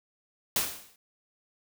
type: noise with exponential decay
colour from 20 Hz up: white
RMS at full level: -24 dBFS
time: 0.56-0.96 s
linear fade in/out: 2 ms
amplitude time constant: 86 ms
effects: none